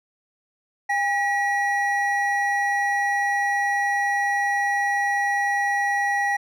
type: tone pair together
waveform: triangle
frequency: 808 / 1921.8 Hz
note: G#5 / B6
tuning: -48 / -48 cents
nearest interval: octave + minor third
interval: 1500 cents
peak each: -21 dBFS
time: 0.89-6.37 s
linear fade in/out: 10 ms
effects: none